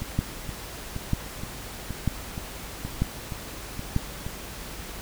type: two click trains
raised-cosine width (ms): 5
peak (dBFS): -10 / -20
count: 5 / 10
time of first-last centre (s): 0.19-3.964 / 0.02-4.265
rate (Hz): 1.06 / 2.12
effects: added 50 Hz sine -44 dBFS peak until 5.01 s + pink hiss -39 dBFS RMS until 5.01 s